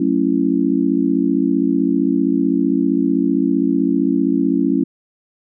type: chord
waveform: sine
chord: F# minor seventh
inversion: none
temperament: just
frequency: 185 / 222 / 277.5 / 333 Hz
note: F#3 / A3 / C#4 / E4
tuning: 0 / +16 / +2 / +18 cents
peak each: -22 / -21 / -16 / -20 dBFS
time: 0-4.84 s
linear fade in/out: 5 ms
effects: none